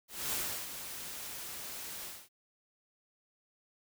white noise with ADSR envelope, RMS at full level -34 dBFS, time 0.08-2.29 s, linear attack 240 ms, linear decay 340 ms, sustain -9 dB, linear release 240 ms, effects none

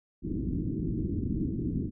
white low-pass noise, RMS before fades -31 dBFS, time 0.22-1.91 s, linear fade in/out 50 ms, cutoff 330 Hz, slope 48 dB/octave, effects none

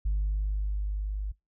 sine tone with level ramp, 50.7 Hz, G#1, 41 cents flat, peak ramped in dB -22 to -29 dBFS, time 0.05-1.32 s, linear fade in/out 10 ms, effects noise-tail reverb RT60 0.2 s tail -24 dB re dry + tanh soft clip ceiling -22 dBFS

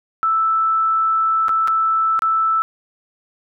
sine tone with dropouts, 1318.5 Hz, E6, in tune, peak -14 dBFS, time 0.23-2.62 s, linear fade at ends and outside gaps 0 ms, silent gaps 1.483-1.492 / 1.675-1.681 / 2.192-2.221 s, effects none

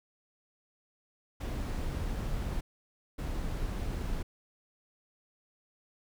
brown noise bursts at uneven times, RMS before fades -34 dBFS, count 2, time 1.4-2.61 / 3.18-4.23 s, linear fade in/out 10 ms, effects none

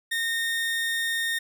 30% pulse tone, 1838 Hz, A#6, 25 cents flat, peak -22 dBFS, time 0.11-1.39 s, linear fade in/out 10 ms, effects none

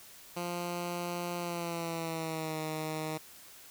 10% pulse tone with pitch glide, 174.61 to 156.46 Hz, F3 to D#3, 0 to +10 cents, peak -26 dBFS, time 0.36-3.18 s, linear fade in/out 10 ms, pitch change -190 cents, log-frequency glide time 1.37-2.59 s, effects white hiss -53 dBFS RMS until 3.7 s

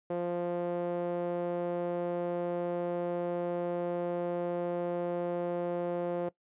sawtooth tone with band-pass filter, 174.61 Hz, F3, in tune, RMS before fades -33 dBFS, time 0.1-6.29 s, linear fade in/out 5 ms, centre 490 Hz, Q 2.4, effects noise-tail reverb RT60 0.1 s tail -19 dB re dry + resampled to 8000 Hz

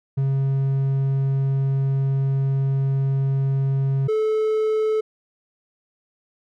triangle tone pair in turn, 135.9 / 434.3 Hz, C#3 / A4, -34 / -23 cents, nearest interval octave + minor sixth, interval 2011 cents, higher second, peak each -16 dBFS, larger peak neither, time 0.17-4.08 / 4.08-5.01 s, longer first, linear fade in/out 10 ms, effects none

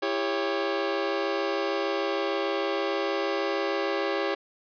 sawtooth chord, C# diminished, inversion first, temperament just, 332.6 / 399.1 / 554.4 Hz, E4 / G4 / C#5, +16 / +31 / 0 cents, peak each -28 / -25 / -26 dBFS, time 0.02-4.35 s, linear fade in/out 10 ms, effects resampled to 11025 Hz + 10-bit

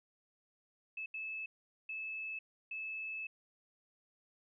sine tone bursts at uneven times, 2609 Hz, E7, 18 cents flat, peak -39 dBFS, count 4, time 0.97-1.06 / 1.14-1.46 / 1.89-2.39 / 2.71-3.27 s, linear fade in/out 5 ms, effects none

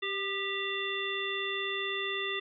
harmonic tone with a mistuned harmonic, 392 Hz, G4, in tune, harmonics 1 / 3 / 5 / 7 / 9, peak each -37 / -40 / -36 / -38 / -37 dBFS, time 0.02-2.4 s, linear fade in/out 10 ms, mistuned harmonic 3, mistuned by +41 cents, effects none

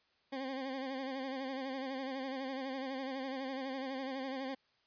20% pulse tone with vibrato, 265.7 Hz, C4, 27 cents sharp, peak -33 dBFS, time 0.32-4.55 s, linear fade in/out 10 ms, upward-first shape sine, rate 12 Hz, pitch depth 57 cents each way, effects white hiss -73 dBFS RMS until 4.86 s + resampled to 11025 Hz

